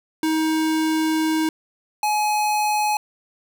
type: tone pair in turn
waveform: square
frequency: 316.2 / 843.7 Hz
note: D#4 / G#5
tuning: +28 / +27 cents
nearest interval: octave + perfect fourth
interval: 1699 cents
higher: second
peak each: -19 dBFS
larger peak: neither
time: 0.23-1.49 / 2.03-2.97 s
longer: first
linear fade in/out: 2 ms
effects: none